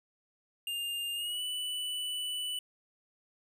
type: tone with pitch glide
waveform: square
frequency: 2808 to 2975 Hz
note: F7 to F#7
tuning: +9 to +9 cents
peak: -34 dBFS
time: 0.67-2.59 s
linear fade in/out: 2 ms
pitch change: +100 cents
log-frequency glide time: 1.14-1.42 s
effects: none